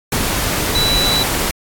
sine tone in noise, 3951 Hz, B7, in tune, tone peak -15 dBFS, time 0.75-1.23 s, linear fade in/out 2 ms, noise pink, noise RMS -18 dBFS, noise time 0.12-1.51 s, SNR 0 dB, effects AAC 64 kbps

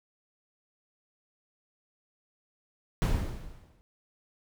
brown noise with exponential decay, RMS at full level -22 dBFS, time 3.02-3.81 s, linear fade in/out 0 ms, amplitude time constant 170 ms, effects none

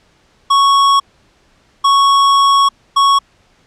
square tone bursts at uneven times, 1108.7 Hz, C#6, in tune, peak -8 dBFS, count 3, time 0.5-1 / 1.84-2.69 / 2.96-3.19 s, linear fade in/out 10 ms, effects pink hiss -53 dBFS RMS until 3.66 s + low-pass 6000 Hz 12 dB/octave

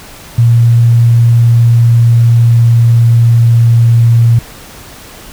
sine tone with pitch glide, 117.4 to 116.59 Hz, A#2 to A#2, +13 to +1 cents, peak -3 dBFS, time 0.38-4.39 s, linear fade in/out 5 ms, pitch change -12 cents, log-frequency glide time 1.37-3.72 s, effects pink hiss -32 dBFS RMS until 5.32 s

